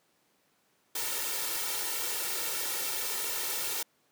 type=noise with comb filter; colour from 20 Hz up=white; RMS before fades=-33 dBFS; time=0.95-3.83 s; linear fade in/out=5 ms; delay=2.2 ms; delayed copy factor=+0.75; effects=pink hiss -70 dBFS RMS until 4.11 s + high-pass 200 Hz 12 dB/octave